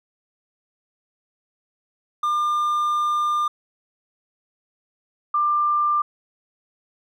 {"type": "tone pair in turn", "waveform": ["triangle", "sine"], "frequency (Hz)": [1200, 1190.3], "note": ["D6", "D6"], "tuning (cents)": [37, 23], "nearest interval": "unison", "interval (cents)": 14, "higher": "first", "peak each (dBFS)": -17, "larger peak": "neither", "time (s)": [[2.23, 3.48], [5.34, 6.02]], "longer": "first", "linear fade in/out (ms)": 5, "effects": []}